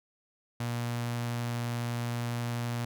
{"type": "tone with notch filter", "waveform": "sawtooth", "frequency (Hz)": 119.2, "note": "A#2", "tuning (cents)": 39, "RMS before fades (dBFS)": -33, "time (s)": [0.6, 2.85], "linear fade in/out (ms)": 5, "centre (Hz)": 400, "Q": 2, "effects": []}